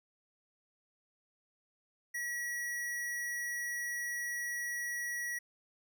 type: tone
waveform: square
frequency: 1925 Hz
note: B6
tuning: 45 cents flat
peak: -36 dBFS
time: 2.14-5.39 s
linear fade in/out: 10 ms
effects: none